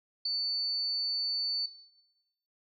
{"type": "tone with ADSR envelope", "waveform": "sine", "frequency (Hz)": 4500, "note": "C#8", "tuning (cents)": 25, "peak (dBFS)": -27, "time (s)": [0.25, 1.66], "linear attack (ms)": 6, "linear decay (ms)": 5, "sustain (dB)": -2, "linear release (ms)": 4, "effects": ["noise-tail reverb RT60 1.0 s tail -18 dB re dry"]}